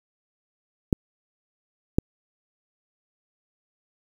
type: clicks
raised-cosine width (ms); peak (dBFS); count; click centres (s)
3; -5; 2; 0.928 / 1.985
effects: 7-bit